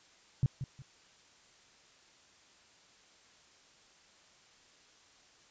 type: tone with echo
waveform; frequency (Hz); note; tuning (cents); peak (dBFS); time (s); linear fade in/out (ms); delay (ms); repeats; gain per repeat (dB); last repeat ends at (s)
sine; 133.8; C3; +39; -23; 0.43-0.46; 0; 180; 2; -11; 0.82
effects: white hiss -62 dBFS RMS until 5.5 s + resampled to 16000 Hz